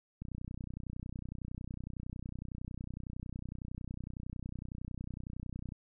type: click train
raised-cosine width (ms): 5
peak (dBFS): -29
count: 171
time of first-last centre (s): 0.22-5.722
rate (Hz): 30.9
effects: none